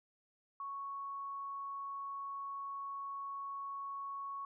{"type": "tone", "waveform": "sine", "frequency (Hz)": 1108.7, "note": "C#6", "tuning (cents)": 0, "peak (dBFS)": -40, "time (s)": [0.6, 4.45], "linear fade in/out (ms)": 2, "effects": []}